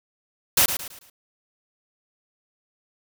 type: noise with echo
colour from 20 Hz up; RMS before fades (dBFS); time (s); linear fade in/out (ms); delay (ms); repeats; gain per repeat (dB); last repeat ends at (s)
white; -17; 0.57-0.66; 5; 110; 4; -9; 1.1
effects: none